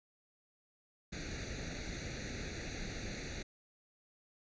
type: noise with comb filter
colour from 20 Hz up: pink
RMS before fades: -42 dBFS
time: 1.12-3.43 s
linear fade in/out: 10 ms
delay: 0.48 ms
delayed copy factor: +0.9
effects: resampled to 16000 Hz